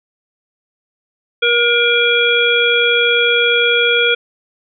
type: harmonic tone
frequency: 475.6 Hz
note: A#4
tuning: 35 cents sharp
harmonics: 1 / 3 / 5 / 7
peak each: -16 / -16 / -16 / -16 dBFS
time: 1.42-4.15 s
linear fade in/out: 10 ms
effects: none